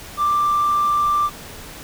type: tone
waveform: triangle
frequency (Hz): 1180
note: D6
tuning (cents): +8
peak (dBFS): -12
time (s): 0.17-1.3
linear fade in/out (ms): 50
effects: tanh soft clip ceiling -12 dBFS + pink hiss -37 dBFS RMS until 1.83 s